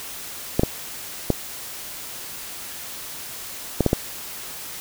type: clicks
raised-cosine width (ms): 2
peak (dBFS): -3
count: 6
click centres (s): 0.595 / 0.634 / 1.303 / 3.807 / 3.863 / 3.931
effects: white hiss -35 dBFS RMS until 4.8 s